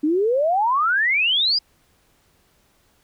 sine exponential sweep, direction up, 288.5 to 5040 Hz, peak -16 dBFS, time 0.03-1.59 s, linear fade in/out 10 ms, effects pink hiss -61 dBFS RMS until 3.03 s

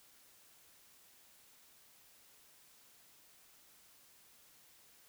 silence, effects white hiss -64 dBFS RMS until 5.08 s

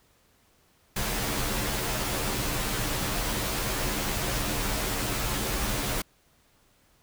pink noise with comb filter, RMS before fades -29 dBFS, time 0.96-6.02 s, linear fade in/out 5 ms, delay 12 ms, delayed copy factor -0.9, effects pink hiss -64 dBFS RMS until 7.02 s

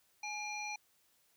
harmonic tone with a mistuned harmonic, 838 Hz, G#5, 15 cents sharp, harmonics 1 / 3 / 5 / 7, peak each -43 / -41 / -50 / -48 dBFS, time 0.23-0.76 s, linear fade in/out 5 ms, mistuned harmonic 3, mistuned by -84 cents, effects white hiss -72 dBFS RMS until 1.36 s

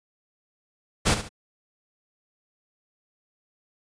pink noise with echo, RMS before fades -20 dBFS, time 1.05-1.15 s, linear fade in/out 20 ms, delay 71 ms, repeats 2, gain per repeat -10 dB, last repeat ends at 1.292 s, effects resampled to 22050 Hz

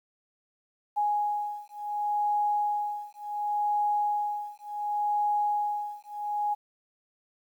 sine beating tone pair, 830.6 / 831.29 Hz, G#5 / G#5, 0 / +1 cents, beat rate 0.69 Hz, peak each -29 / -29 dBFS, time 0.96-6.55 s, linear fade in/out 20 ms, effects 10-bit

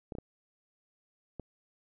clicks, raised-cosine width 2 ms, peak -26 dBFS, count 4, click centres 0.122 / 0.152 / 0.185 / 1.397 s, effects none

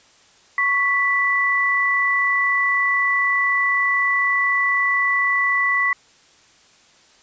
sine tone pair together, 1111.5 / 1975.5 Hz, C#6 / B6, +4 / 0 cents, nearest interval minor seventh, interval 996 cents, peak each -22 / -17 dBFS, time 0.58-5.93 s, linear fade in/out 2 ms, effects white hiss -53 dBFS RMS until 7.22 s + resampled to 16000 Hz

